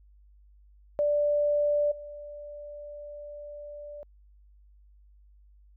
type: tone with level steps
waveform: sine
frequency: 587 Hz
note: D5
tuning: 1 cent flat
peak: -22 / -39 dBFS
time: 0.99-4.03 s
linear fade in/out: 0 ms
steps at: 1.91 s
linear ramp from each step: 10 ms
effects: added 50 Hz sine -54 dBFS peak until 5.76 s